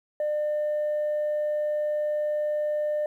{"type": "tone", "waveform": "sine", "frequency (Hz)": 600, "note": "D5", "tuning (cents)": 37, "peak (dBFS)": -22, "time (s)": [0.2, 3.06], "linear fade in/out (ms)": 2, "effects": ["tanh soft clip ceiling -22 dBFS", "10-bit"]}